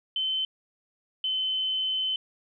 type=tone pair in turn; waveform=sine; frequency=3069 / 3055 Hz; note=G7 / G7; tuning=-37 / -45 cents; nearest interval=unison; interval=8 cents; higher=first; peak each=-25 dBFS; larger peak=neither; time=0.16-0.45 / 1.24-2.16 s; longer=second; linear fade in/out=2 ms; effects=none